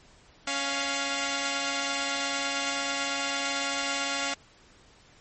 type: tone pair together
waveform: 5% pulse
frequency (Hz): 277.6 / 698.5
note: C#4 / F5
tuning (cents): +3 / 0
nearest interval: octave + major third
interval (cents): 1597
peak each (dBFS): -19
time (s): 0.47-4.34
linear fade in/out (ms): 5
effects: pink hiss -57 dBFS RMS until 5.2 s + MP3 32 kbps